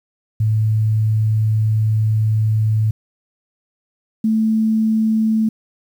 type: tone pair in turn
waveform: sine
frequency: 108.9 / 219.9 Hz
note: A2 / A3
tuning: -17 / -1 cents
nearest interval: octave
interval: 1216 cents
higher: second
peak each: -13 dBFS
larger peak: neither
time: 0.4-2.91 / 4.24-5.49 s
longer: first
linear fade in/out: 5 ms
effects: 8-bit